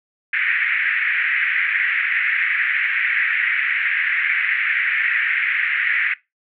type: band-pass noise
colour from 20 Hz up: pink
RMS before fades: -20 dBFS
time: 0.33-6.14 s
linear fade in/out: 5 ms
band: 1700 to 2300 Hz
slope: 48 dB/octave
effects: noise-tail reverb RT60 0.2 s tail -19 dB re dry